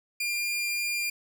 sawtooth tone, 2401 Hz, D7, 38 cents sharp, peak -24 dBFS, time 0.2-1.1 s, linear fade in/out 5 ms, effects none

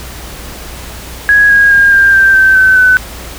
sine tone with pitch steps, 1662 / 1639.1 / 1616.6 / 1594.3 / 1572.3 / 1550.7 / 1529.4 / 1508.3 Hz, G#6 / G#6 / G#6 / G6 / G6 / G6 / G6 / F#6, +1 / -23 / -47 / +29 / +5 / -19 / -43 / +33 cents, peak -3 dBFS, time 1.29-2.97 s, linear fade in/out 0 ms, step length 210 ms, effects added 60 Hz sine -29 dBFS peak until 3.38 s + pink hiss -28 dBFS RMS until 3.38 s

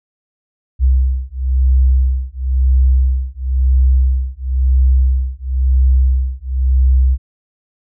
sine beating tone pair, 64.2 / 65.18 Hz, C2 / C2, -32 / -6 cents, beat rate 0.98 Hz, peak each -13 dBFS, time 0.79-7.18 s, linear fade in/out 50 ms, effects none

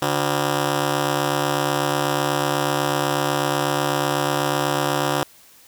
10% pulse ring-modulated tone, 218.3 Hz, A3, 13 cents flat, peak -8 dBFS, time 0.02-5.23 s, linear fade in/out 0 ms, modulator 75.1 Hz, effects white hiss -50 dBFS RMS until 5.67 s

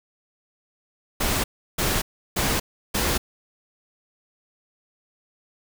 pink noise bursts, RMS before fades -23 dBFS, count 4, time 1.2-3.18 s, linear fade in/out 10 ms, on 240 ms, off 340 ms, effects none

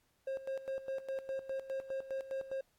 triangle tone with tremolo, 535 Hz, C5, 38 cents sharp, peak -33 dBFS, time 0.27-2.61 s, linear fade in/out 5 ms, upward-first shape square, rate 4.9 Hz, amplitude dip 75%, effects pink hiss -75 dBFS RMS until 2.78 s + AAC 64 kbps

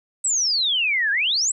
sine exponential two-way sweep, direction down then up, 8160 to 1590 to 8160 Hz, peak -18 dBFS, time 0.24-1.52 s, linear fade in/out 10 ms, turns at 1.11 s, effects none

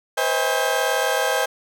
35% pulse tone cluster, 495.2 / 534 / 640 / 815 / 1583 Hz, B4 / C5 / D#5 / G#5 / G6, +5 / +35 / +49 / -33 / +17 cents, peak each -24 dBFS, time 0.17-1.46 s, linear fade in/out 10 ms, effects none

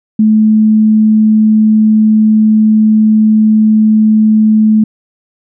sine tone, 216.4 Hz, A3, 29 cents flat, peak -4 dBFS, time 0.19-4.84 s, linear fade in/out 5 ms, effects none

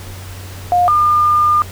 sine tone pair in turn, 712 / 1206.8 Hz, F5 / D6, +33 / +47 cents, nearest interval major sixth, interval 914 cents, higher second, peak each -9 dBFS, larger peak neither, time 0.72-0.88 / 0.88-1.62 s, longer second, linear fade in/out 0 ms, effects added 93 Hz sine -29 dBFS peak until 1.71 s + pink hiss -35 dBFS RMS until 1.71 s

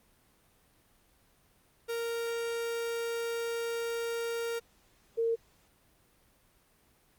45% pulse / sine tone pair in turn, 464.8 / 458.4 Hz, A#4 / A#4, -5 / -29 cents, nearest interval unison, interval 24 cents, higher first, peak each -32 / -26 dBFS, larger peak second, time 1.88-4.6 / 5.17-5.36 s, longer first, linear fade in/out 20 ms, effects pink hiss -66 dBFS RMS until 7.18 s + Opus 32 kbps

